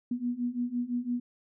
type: beating tone pair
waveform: sine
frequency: 240 / 245.9 Hz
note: B3 / B3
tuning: -49 / -7 cents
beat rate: 5.9 Hz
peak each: -33 / -31 dBFS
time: 0.11-1.2 s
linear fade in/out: 5 ms
effects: none